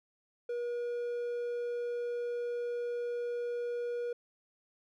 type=tone; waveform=triangle; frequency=480 Hz; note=B4; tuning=49 cents flat; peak=-31 dBFS; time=0.49-4.13 s; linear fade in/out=5 ms; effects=none